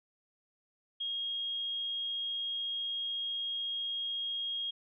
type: tone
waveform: sine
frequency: 3262 Hz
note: G#7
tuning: 32 cents flat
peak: -33 dBFS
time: 1-4.71 s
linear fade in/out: 10 ms
effects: none